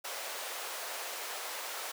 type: high-pass noise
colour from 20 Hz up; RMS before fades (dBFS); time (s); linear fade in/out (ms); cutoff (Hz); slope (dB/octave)
pink; -40; 0.04-1.92; 10; 510; 24
effects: none